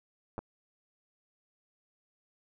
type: clicks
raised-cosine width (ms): 1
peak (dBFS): -24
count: 2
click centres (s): 0.381 / 0.39
effects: none